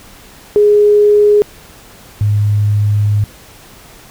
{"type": "tone pair in turn", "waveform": "sine", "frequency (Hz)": [415.6, 103.9], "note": ["G#4", "G#2"], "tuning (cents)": [1, 1], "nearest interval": "2 octaves", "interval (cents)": 2400, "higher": "first", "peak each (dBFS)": [-5, -9], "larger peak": "first", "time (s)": [[0.56, 1.42], [2.21, 3.24]], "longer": "second", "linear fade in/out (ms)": 0, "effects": ["pink hiss -39 dBFS RMS until 4.1 s"]}